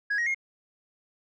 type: tone with pitch steps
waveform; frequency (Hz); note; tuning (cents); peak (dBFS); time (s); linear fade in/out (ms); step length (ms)
sine; 1661.2 / 1886.3 / 2142; G#6 / A#6 / C7; 0 / +20 / +40; -22; 0.1-0.346; 10; 82
effects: tanh soft clip ceiling -23 dBFS